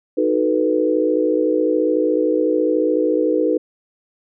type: chord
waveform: sine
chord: B dominant seventh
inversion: first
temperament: equal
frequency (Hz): 311.1 / 370 / 440 / 493.9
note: D#4 / F#4 / A4 / B4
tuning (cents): 0 / 0 / 0 / 0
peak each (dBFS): -19 / -23 / -21 / -19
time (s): 0.17-3.58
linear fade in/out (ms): 10
effects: none